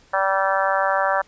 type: harmonic tone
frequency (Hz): 193.3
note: G3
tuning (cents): -24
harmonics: 3 / 4 / 5 / 6 / 7 / 8 / 9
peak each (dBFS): -23 / -24 / -25 / -26 / -26 / -27 / -28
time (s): 0.13-1.22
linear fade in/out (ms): 10
effects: pink hiss -54 dBFS RMS until 1.27 s + resampled to 16000 Hz